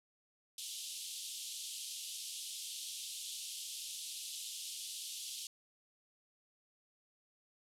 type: band-pass noise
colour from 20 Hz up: pink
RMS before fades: -45 dBFS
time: 0.58-5.47 s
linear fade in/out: 2 ms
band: 3000 to 12000 Hz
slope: 48 dB/octave
effects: none